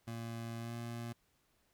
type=tone with pitch glide; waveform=25% pulse; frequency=115.4 to 117.48 Hz; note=A#2 to A#2; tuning=-17 to +14 cents; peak=-37 dBFS; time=0.07-1.13 s; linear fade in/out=10 ms; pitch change=+31 cents; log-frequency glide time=0.58-0.74 s; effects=pink hiss -75 dBFS RMS until 1.73 s